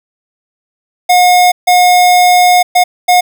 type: tone bursts at uneven times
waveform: square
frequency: 720 Hz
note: F#5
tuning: 47 cents flat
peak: -5 dBFS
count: 4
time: 1.09-1.52 / 1.67-2.63 / 2.75-2.84 / 3.08-3.21 s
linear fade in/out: 10 ms
effects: none